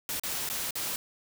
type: noise with dropouts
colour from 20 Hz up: white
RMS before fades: -33 dBFS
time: 0.09-0.96 s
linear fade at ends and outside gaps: 1 ms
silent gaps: 0.197-0.235 / 0.489-0.499 / 0.708-0.755 s
effects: none